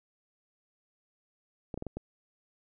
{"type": "clicks", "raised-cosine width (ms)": 2, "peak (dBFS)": -23, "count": 5, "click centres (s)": [1.742, 1.776, 1.824, 1.867, 1.97], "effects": []}